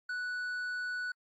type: tone with tanh clipping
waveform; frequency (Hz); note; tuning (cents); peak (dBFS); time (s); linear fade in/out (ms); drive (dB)
sine; 1480; F#6; 0; -35; 0.09-1.12; 5; 6
effects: AAC 48 kbps